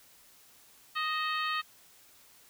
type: harmonic tone with a mistuned harmonic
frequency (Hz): 622.3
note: D#5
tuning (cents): 0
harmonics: 2 / 3 / 4 / 5 / 6 / 7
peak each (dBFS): -32 / -36 / -38 / -40 / -42 / -43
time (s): 0.95-1.62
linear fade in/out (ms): 20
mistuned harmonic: 4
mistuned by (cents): +70
effects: white hiss -59 dBFS RMS until 2.49 s